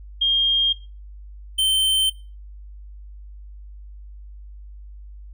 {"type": "tone pair in turn", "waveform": ["sine", "square"], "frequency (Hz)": [3220, 3103], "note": ["G7", "G7"], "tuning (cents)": [46, -18], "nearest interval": "minor second", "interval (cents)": 64, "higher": "first", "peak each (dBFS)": [-15, -17], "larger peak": "first", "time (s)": [[0.21, 0.73], [1.58, 2.1]], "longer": "neither", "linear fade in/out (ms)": 10, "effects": ["noise-tail reverb RT60 0.3 s tail -18 dB re dry", "added 50 Hz sine -37 dBFS peak until 5.33 s"]}